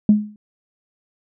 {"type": "tone with exponential decay", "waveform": "sine", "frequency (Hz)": 210, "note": "G#3", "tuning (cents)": 19, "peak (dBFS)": -5, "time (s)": [0.09, 0.36], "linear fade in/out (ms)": 2, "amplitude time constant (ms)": 57, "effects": ["tanh soft clip ceiling -3 dBFS"]}